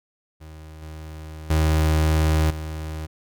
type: tone with level steps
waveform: 35% pulse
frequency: 78.2 Hz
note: D#2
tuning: 9 cents sharp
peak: -37 / -33 / -15 / -27 dBFS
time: 0.4-3.07 s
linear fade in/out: 20 ms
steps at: 0.82 / 1.5 / 2.5 s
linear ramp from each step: 5 ms
effects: none